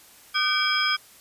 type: tone cluster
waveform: sine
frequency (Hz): 1223 / 1521 / 2312 / 3257 / 5050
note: D#6 / F#6 / D7 / G#7 / D#8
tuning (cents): -30 / +47 / -28 / -34 / +25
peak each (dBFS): -27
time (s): 0.34-0.97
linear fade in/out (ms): 20
effects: white hiss -51 dBFS RMS until 1.2 s + resampled to 32000 Hz